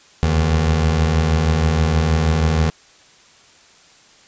25% pulse beating tone pair, 73.42 / 79.72 Hz, D2 / D#2, 0 / +43 cents, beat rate 6.3 Hz, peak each -20 / -11 dBFS, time 0.23-2.7 s, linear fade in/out 0 ms, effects white hiss -49 dBFS RMS until 4.27 s + resampled to 16000 Hz

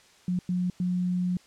sine tone bursts at uneven times, 180 Hz, F#3, 47 cents flat, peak -24 dBFS, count 3, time 0.28-0.39 / 0.49-0.7 / 0.8-1.37 s, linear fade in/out 2 ms, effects white hiss -57 dBFS RMS until 1.46 s + low-pass 7000 Hz 12 dB/octave

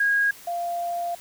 sine tone pair in turn, 1638 / 693.3 Hz, G#6 / F5, -24 / -13 cents, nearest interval octave + minor third, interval 1489 cents, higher first, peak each -18 / -25 dBFS, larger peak first, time 0-0.31 / 0.47-1.15 s, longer second, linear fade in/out 5 ms, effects white hiss -46 dBFS RMS until 1.2 s

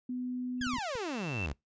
sine tone, 250 Hz, B3, 21 cents sharp, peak -33 dBFS, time 0.09-0.77 s, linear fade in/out 5 ms
sine tone with exponential growth, 2675 Hz, E7, 25 cents sharp, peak -33 dBFS, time 0.58-1.46 s, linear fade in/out 0 ms, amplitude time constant 190 ms
sawtooth exponential sweep, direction down, 1726 to 63.7 Hz, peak -30 dBFS, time 0.61-1.53 s, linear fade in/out 5 ms
clicks, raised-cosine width 5 ms, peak -33 dBFS, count 5, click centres 0.612 / 0.668 / 0.736 / 0.784 / 0.954 s
effects noise-tail reverb RT60 0.2 s tail -26 dB re dry + resampled to 16000 Hz

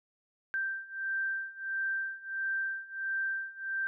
sine beating tone pair, 1568 / 1569.5 Hz, G6 / G6, 0 / +2 cents, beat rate 1.5 Hz, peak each -36 / -34 dBFS, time 0.54-3.87 s, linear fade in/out 0 ms, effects none

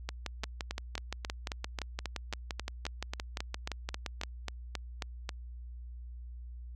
two click trains, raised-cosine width 0.2 ms, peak -18 / -18 dBFS, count 25 / 19, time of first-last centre 0.09-4.235 / 0.44-5.292 s, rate 5.79 / 3.71 Hz, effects added 60 Hz sine -42 dBFS peak until 6.75 s

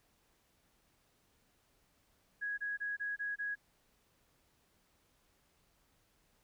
sine tone bursts, 1661.2 Hz, G#6, in tune, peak -35 dBFS, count 6, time 2.41-3.555 s, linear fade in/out 20 ms, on 170 ms, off 25 ms, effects pink hiss -73 dBFS RMS until 6.43 s

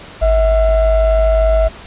triangle ring-modulated tone, 348.7 Hz, F4, 3 cents flat, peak -4 dBFS, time 0.21-1.69 s, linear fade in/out 20 ms, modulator 297 Hz, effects pink hiss -35 dBFS RMS until 1.86 s + resampled to 8000 Hz

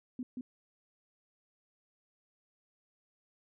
sine tone with echo, 251.1 Hz, B3, 29 cents sharp, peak -35 dBFS, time 0.19-0.23 s, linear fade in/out 2 ms, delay 180 ms, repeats 1, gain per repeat -2 dB, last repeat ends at 0.41 s, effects none

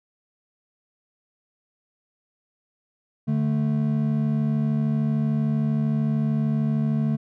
triangle tone pair together, 146.83 / 220 Hz, D3 / A3, 0 / 0 cents, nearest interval perfect fifth, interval 700 cents, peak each -21 dBFS, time 3.27-7.17 s, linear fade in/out 20 ms, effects none

